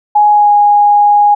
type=tone with pitch glide; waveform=sine; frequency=835 to 824.9 Hz; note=G#5 to G#5; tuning=+9 to -12 cents; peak=-4 dBFS; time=0.15-1.35 s; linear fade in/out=10 ms; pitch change=-21 cents; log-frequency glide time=0.31-0.52 s; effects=none